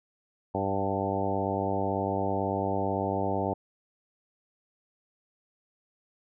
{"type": "harmonic tone with a mistuned harmonic", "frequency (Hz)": 98, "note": "G2", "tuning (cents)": 0, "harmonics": [1, 2, 3, 4, 5, 6, 7, 8, 9], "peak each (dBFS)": [-35, -35, -35, -35, -35, -35, -35, -35, -35], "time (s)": [0.54, 3.54], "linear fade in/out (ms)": 10, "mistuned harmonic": 8, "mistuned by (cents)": -19, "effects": []}